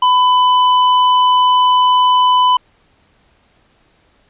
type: tone with hard clipping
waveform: sine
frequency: 1001 Hz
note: B5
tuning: 23 cents sharp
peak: -10 dBFS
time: 0.02-2.57 s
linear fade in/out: 5 ms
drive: 12 dB
effects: pink hiss -55 dBFS RMS until 4.29 s + resampled to 8000 Hz